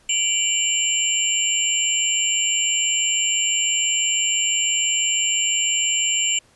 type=tone cluster; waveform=sine; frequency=2339 / 2774 / 2975 / 7340 Hz; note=D7 / F7 / F#7 / A#8; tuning=-8 / -12 / +9 / -28 cents; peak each=-27 / -27 / -23 / -21 dBFS; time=0.09-6.39 s; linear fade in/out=5 ms; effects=pink hiss -56 dBFS RMS until 6.55 s + resampled to 24000 Hz